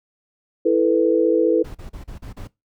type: chord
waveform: sine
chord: E suspended fourth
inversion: none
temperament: just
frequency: 329.6 / 439.5 / 494.4 Hz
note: E4 / A4 / B4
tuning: 0 / -2 / +2 cents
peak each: -18 dBFS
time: 0.65-1.63 s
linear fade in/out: 10 ms
type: noise bursts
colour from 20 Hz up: brown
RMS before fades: -34 dBFS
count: 6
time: 1.64-2.475 s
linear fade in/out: 10 ms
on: 110 ms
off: 35 ms
effects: noise-tail reverb RT60 0.2 s tail -20 dB re dry